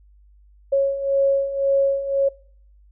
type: beating tone pair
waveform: sine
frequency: 549 / 550.9 Hz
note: C#5 / C#5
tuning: -17 / -11 cents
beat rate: 1.9 Hz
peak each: -23 / -18 dBFS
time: 0.72-2.29 s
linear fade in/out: 10 ms
effects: noise-tail reverb RT60 0.6 s tail -24 dB re dry + added 50 Hz sine -49 dBFS peak until 2.91 s